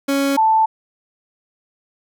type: tone pair in turn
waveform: 30% pulse / sine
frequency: 277.2 / 881.8 Hz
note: C#4 / A5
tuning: 0 / +4 cents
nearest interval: octave + minor sixth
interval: 2004 cents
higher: second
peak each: -13 / -11 dBFS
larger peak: second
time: 0.08-0.37 / 0.37-0.66 s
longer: neither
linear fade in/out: 10 ms
effects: none